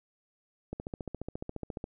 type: click train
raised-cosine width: 2 ms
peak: -23 dBFS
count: 17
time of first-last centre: 0.73-1.841 s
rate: 14.4 Hz
effects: none